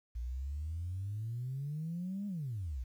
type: exponential two-way sweep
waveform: sine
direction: up then down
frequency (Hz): 57 to 207.7 to 57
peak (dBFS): -35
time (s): 0.15-2.84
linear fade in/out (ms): 10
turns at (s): 2.27
effects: tanh soft clip ceiling -31 dBFS + 11-bit